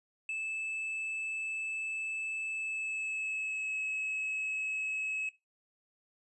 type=tone with pitch glide; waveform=triangle; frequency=2622 to 2577 Hz; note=E7 to E7; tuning=-10 to -40 cents; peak=-32 dBFS; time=0.29-5.29 s; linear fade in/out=2 ms; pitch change=-30 cents; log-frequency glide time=2.49-3.76 s; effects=noise-tail reverb RT60 0.2 s tail -17 dB re dry + resampled to 24000 Hz